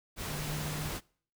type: tone in noise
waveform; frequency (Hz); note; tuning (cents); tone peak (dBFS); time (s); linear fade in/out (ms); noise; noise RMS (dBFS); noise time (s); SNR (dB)
sine; 151.2; D#3; -49; -37; 0.26-0.93; 50; pink; -38; 0.16-1.01; -2
effects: noise-tail reverb RT60 0.5 s tail -24 dB re dry